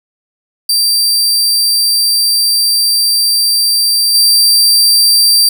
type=tone with level steps; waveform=sawtooth; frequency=4695 Hz; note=D8; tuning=1 cent flat; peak=-6 / -3 dBFS; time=0.69-5.49 s; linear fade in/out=5 ms; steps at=4.14 s; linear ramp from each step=10 ms; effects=none